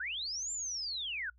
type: linear two-way sweep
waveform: sine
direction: up then down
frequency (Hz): 1400 to 7360 to 1400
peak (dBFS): -35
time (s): 0-1.3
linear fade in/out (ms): 5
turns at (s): 0.52
effects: noise-tail reverb RT60 0.1 s tail -26 dB re dry + added 60 Hz sine -60 dBFS peak until 1.38 s